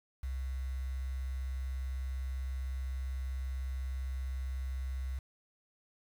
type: tone with quantisation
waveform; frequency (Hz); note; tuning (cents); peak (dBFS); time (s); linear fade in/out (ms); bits
sine; 65.41; C2; 0; -34; 0.23-5.19; 5; 9
effects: none